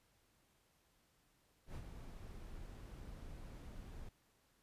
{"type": "noise with ADSR envelope", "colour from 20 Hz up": "brown", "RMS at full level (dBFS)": -45, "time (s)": [1.66, 4.09], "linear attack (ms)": 92, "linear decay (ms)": 57, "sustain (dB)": -6, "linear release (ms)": 4, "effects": ["pink hiss -75 dBFS RMS until 4.62 s", "resampled to 32000 Hz"]}